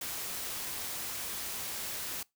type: noise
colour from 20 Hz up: white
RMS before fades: -38 dBFS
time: 0.01-2.23 s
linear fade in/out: 5 ms
effects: noise-tail reverb RT60 0.2 s tail -23 dB re dry